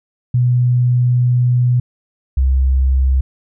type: tone pair in turn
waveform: sine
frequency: 123.47 / 65.78 Hz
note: B2 / C2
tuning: 0 / +10 cents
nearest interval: major seventh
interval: 1090 cents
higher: first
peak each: -10 dBFS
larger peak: neither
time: 0.34-1.8 / 2.37-3.21 s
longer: first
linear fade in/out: 5 ms
effects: none